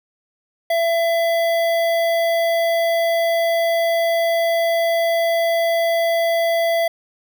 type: tone with notch filter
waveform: square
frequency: 670 Hz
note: E5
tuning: 28 cents sharp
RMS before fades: -18 dBFS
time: 0.7-6.88 s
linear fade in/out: 5 ms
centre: 7200 Hz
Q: 0.82
effects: none